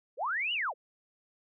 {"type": "linear two-way sweep", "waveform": "sine", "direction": "up then down", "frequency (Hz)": [412.3, 2991, 412.3], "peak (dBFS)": -29, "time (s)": [0.17, 0.74], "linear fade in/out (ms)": 50, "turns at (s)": 0.53, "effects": []}